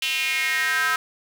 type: tone with high-pass filter sweep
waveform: square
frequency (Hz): 143.8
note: D3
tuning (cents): -36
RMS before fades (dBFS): -23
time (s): 0.02-0.96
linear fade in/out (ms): 2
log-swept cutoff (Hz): 2900 to 1400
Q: 4.9
effects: none